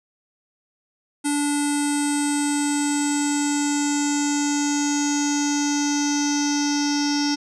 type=tone with low-pass filter sweep; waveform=square; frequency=290 Hz; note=D4; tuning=22 cents flat; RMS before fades=-22 dBFS; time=1.24-7.36 s; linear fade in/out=20 ms; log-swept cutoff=9100 to 5600 Hz; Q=9.4; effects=none